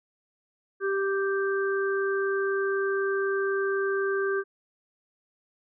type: harmonic tone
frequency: 392 Hz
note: G4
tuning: in tune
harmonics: 1 / 3 / 4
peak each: -25 / -35 / -31 dBFS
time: 0.8-4.44 s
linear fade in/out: 50 ms
effects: none